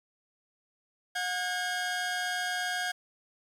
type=tone pair together; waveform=sawtooth; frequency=725.2 / 1628 Hz; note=F#5 / G#6; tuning=-35 / -35 cents; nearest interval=octave + major second; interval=1400 cents; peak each=-30 / -28 dBFS; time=1.15-2.92 s; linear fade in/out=10 ms; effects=low-pass 9000 Hz 12 dB/octave + 9-bit